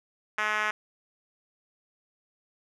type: tone with band-pass filter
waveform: 5% pulse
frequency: 212.7 Hz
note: G#3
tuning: 42 cents sharp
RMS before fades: -28 dBFS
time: 0.38-0.71 s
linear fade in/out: 5 ms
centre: 1600 Hz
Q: 1.3
effects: none